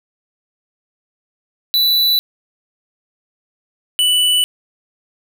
square tone pair in turn, 3967 / 2972 Hz, B7 / F#7, +7 / +7 cents, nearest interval perfect fourth, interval 500 cents, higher first, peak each -12 dBFS, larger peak neither, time 1.74-2.19 / 3.99-4.44 s, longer neither, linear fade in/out 0 ms, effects none

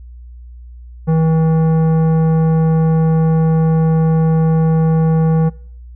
sine tone with tanh clipping, 160.8 Hz, E3, 43 cents flat, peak -12 dBFS, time 1.07-5.5 s, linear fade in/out 20 ms, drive 13 dB, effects noise-tail reverb RT60 0.6 s tail -24 dB re dry + added 60 Hz sine -32 dBFS peak until 5.95 s

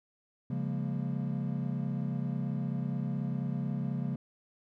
triangle chord, Bb minor seventh, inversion first, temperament equal with one note detuned, 138.59 / 174.61 / 203 / 233.1 Hz, Db3 / F3 / Ab3 / Bb3, 0 / 0 / -39 / 0 cents, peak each -32 / -35 / -36 / -36 dBFS, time 0.5-4.16 s, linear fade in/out 5 ms, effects none

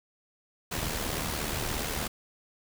pink noise with amplitude modulation, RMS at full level -30 dBFS, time 0.71-2.08 s, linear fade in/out 10 ms, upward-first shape sine, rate 76.8 Hz, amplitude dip 50%, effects none

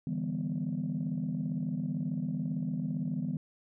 sine chord, E minor seventh, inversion third, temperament equal with one note detuned, 146.83 / 164.81 / 200 / 246.9 Hz, D3 / E3 / G3 / B3, 0 / 0 / +35 / 0 cents, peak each -37 / -34 / -36 / -35 dBFS, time 0.07-3.37 s, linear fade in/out 2 ms, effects tanh soft clip ceiling -24 dBFS

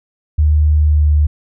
sine tone with pitch glide, 75.8 to 74.93 Hz, D#2 to D2, -45 to +35 cents, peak -8 dBFS, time 0.38-1.27 s, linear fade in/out 10 ms, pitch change -20 cents, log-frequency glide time 0.81-1.09 s, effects none

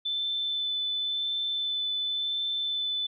sine tone with vibrato, 3520 Hz, A7, in tune, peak -27 dBFS, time 0.05-3.07 s, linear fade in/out 10 ms, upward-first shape sine, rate 0.93 Hz, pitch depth 9 cents each way, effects none

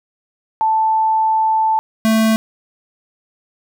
sine / square tone pair in turn, 880 / 221.3 Hz, A5 / A3, 0 / +10 cents, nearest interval 2 octaves, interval 2390 cents, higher first, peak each -12 dBFS, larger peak neither, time 0.61-1.79 / 2.05-2.36 s, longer first, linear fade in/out 0 ms, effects none

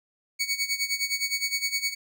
20% pulse tone with tremolo, 2236 Hz, C#7, 14 cents sharp, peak -18 dBFS, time 0.39-1.95 s, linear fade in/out 20 ms, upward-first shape sine, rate 9.7 Hz, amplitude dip 80%, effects none

